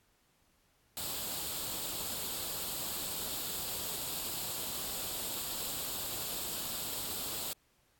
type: noise with comb filter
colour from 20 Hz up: white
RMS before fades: -38 dBFS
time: 0.97-7.53 s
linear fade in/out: 0 ms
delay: 0.25 ms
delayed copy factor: +0.55
effects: pink hiss -71 dBFS RMS until 7.99 s + AAC 64 kbps